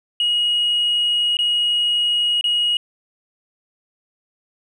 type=tone with dropouts; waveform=sine; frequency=2892 Hz; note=F#7; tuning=40 cents flat; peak=-14 dBFS; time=0.2-2.77 s; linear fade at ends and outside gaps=2 ms; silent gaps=1.37-1.389 / 2.411-2.441 s; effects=tanh soft clip ceiling -13 dBFS + 9-bit